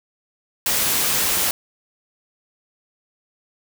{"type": "noise", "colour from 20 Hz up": "white", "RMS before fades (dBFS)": -20, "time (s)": [0.66, 1.51], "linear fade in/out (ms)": 2, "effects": []}